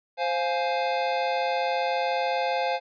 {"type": "chord", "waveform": "square", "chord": "F minor", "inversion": "second", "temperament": "just", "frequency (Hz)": [523.8, 698.5, 838.1], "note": ["C5", "F5", "Ab5"], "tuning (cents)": [2, 0, 16], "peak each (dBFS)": -29, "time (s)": [0.17, 2.8], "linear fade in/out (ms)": 50, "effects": ["resampled to 11025 Hz"]}